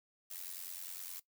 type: noise with amplitude modulation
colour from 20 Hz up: blue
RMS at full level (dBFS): -42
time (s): 0.3-1.2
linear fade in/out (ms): 10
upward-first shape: sine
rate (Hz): 89.9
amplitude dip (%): 80
effects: noise-tail reverb RT60 0.1 s tail -17 dB re dry